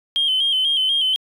triangle tone with vibrato, 3136 Hz, G7, in tune, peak -13 dBFS, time 0.16-1.16 s, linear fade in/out 0 ms, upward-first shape square, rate 4.1 Hz, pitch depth 48 cents each way, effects tanh soft clip ceiling -13 dBFS

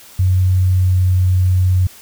sine tone with pitch glide, 92.5 to 91.91 Hz, F#2 to F#2, 0 to -11 cents, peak -10 dBFS, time 0.19-1.87 s, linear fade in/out 5 ms, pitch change -11 cents, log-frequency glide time 0.69-0.91 s, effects white hiss -41 dBFS RMS until 2.01 s

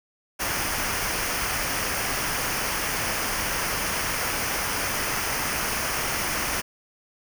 pink noise with comb filter, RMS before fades -27 dBFS, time 0.39-6.62 s, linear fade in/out 20 ms, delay 0.26 ms, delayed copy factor -0.6, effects none

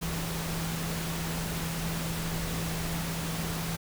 sine tone in noise, 164.81 Hz, E3, in tune, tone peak -33 dBFS, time 0.01-3.77 s, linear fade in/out 20 ms, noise pink, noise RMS -35 dBFS, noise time 0.01-3.77 s, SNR -1 dB, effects none

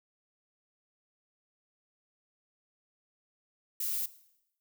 violet noise, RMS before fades -33 dBFS, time 3.8-4.06 s, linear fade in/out 5 ms, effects noise-tail reverb RT60 0.8 s tail -17 dB re dry

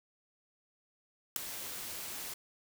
white noise with ADSR envelope, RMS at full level -25 dBFS, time 1.36-2.34 s, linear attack 3 ms, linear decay 3 ms, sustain -17 dB, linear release 5 ms, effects none

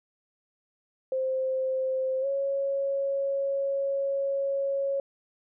sine tone with pitch glide, 523.3 to 551.5 Hz, C5 to C#5, 0 to -9 cents, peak -25 dBFS, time 1.12-5 s, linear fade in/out 2 ms, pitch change +91 cents, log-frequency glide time 2.21-2.26 s, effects none

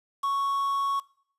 triangle tone with quantisation, 1108.7 Hz, C#6, in tune, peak -22 dBFS, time 0.23-1 s, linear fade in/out 10 ms, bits 7, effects noise-tail reverb RT60 0.6 s tail -22 dB re dry + resampled to 32000 Hz

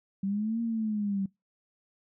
sine linear two-way sweep, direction up then down, 191.6 to 233.1 to 191.6 Hz, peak -27 dBFS, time 0.23-1.26 s, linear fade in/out 5 ms, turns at 0.61 s, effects noise-tail reverb RT60 0.2 s tail -24 dB re dry

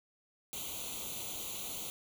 white noise with comb filter, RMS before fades -41 dBFS, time 0.53-1.9 s, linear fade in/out 0 ms, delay 0.29 ms, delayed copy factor +0.9, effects none

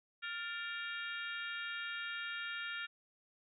harmonic tone with a mistuned harmonic, 466.2 Hz, A#4, in tune, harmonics 3 / 4 / 5 / 6 / 7 / 8, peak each -43 / -45 / -47 / -49 / -50 / -51 dBFS, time 0.22-2.87 s, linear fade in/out 20 ms, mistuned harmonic 4, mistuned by -87 cents, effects none

